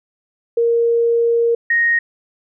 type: tone pair in turn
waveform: sine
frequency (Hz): 466.7 / 1866.8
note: A#4 / A#6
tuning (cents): +2 / +2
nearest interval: 2 octaves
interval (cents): 2400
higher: second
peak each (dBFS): -12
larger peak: neither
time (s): 0.57-1.55 / 1.7-1.99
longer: first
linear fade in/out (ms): 5
effects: none